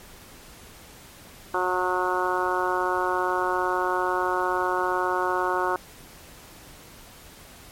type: harmonic tone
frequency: 182.3 Hz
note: F#3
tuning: 25 cents flat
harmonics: 2 / 3 / 4 / 5 / 6 / 7 / 8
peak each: -28 / -32 / -31 / -28 / -29 / -31 / -31 dBFS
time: 1.54-5.76 s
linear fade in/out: 2 ms
effects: pink hiss -47 dBFS RMS until 7.71 s + MP3 64 kbps